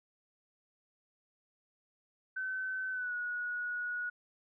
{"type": "tone with pitch glide", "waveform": "sine", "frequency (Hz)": [1525, 1457.8], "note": ["G6", "F#6"], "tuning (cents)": [-48, -26], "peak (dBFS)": -34, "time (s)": [2.36, 4.1], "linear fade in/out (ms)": 10, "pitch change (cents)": -78, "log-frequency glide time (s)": [2.91, 3.14], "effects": []}